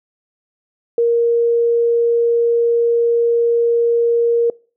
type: tone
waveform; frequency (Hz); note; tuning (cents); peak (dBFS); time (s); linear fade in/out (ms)
sine; 468.6; A#4; +9; -11; 0.98-4.5; 2
effects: noise-tail reverb RT60 0.4 s tail -25 dB re dry